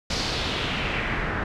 pink noise with low-pass filter sweep, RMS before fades -27 dBFS, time 0.1-1.44 s, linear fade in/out 5 ms, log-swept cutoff 5200 to 1600 Hz, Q 2.5, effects none

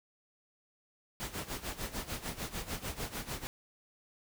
pink noise with tremolo, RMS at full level -37 dBFS, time 1.2-3.47 s, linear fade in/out 0 ms, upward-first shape sine, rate 6.7 Hz, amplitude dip 80%, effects none

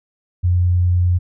sine tone, 89 Hz, F2, 33 cents sharp, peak -12 dBFS, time 0.43-1.19 s, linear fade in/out 20 ms, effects none

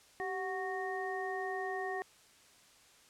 harmonic tone with a mistuned harmonic, 369.9 Hz, F#4, in tune, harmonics 1 / 2 / 3 / 5, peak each -39 / -39 / -47 / -41 dBFS, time 0.2-2.02 s, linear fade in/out 0 ms, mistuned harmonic 1, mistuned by +78 cents, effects white hiss -62 dBFS RMS until 3.09 s + low-pass 9000 Hz 12 dB/octave

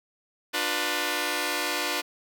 5% pulse chord, B diminished, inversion first, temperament just, 296.3 / 355.6 / 493.9 Hz, D4 / F4 / B4, +15 / +31 / 0 cents, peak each -19 dBFS, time 0.53-2.02 s, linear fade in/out 20 ms, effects none

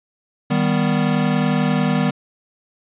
square chord, Eb augmented, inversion none, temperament equal, 155.56 / 196 / 246.9 Hz, Eb3 / G3 / B3, 0 / 0 / 0 cents, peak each -21 dBFS, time 0.5-2.11 s, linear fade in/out 10 ms, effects resampled to 8000 Hz + 9-bit

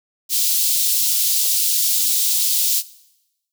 white high-pass noise, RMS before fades -18 dBFS, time 0.29-2.83 s, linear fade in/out 50 ms, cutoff 3500 Hz, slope 24 dB/octave, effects noise-tail reverb RT60 0.9 s tail -19 dB re dry

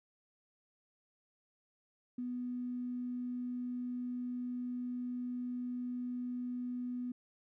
triangle tone with tanh clipping, 246.9 Hz, B3, in tune, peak -36 dBFS, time 2.18-7.12 s, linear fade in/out 5 ms, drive 3 dB, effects none

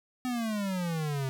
square exponential sweep, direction down, 255.6 to 130.81 Hz, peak -30 dBFS, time 0.25-1.29 s, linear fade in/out 0 ms, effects none

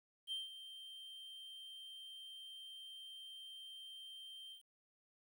triangle tone with ADSR envelope, 3145 Hz, G7, 5 cents sharp, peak -37 dBFS, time 0.27-4.63 s, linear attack 48 ms, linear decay 170 ms, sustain -12 dB, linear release 110 ms, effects 11-bit

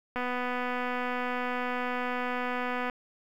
click train, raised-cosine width 0.5 ms, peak -18 dBFS, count 680, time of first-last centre 0.16-2.898 s, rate 248 Hz, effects 9-bit

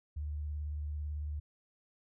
sine tone with vibrato, 74.5 Hz, D2, 25 cents sharp, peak -35 dBFS, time 0.16-1.4 s, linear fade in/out 10 ms, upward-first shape sine, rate 18 Hz, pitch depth 37 cents each way, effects none

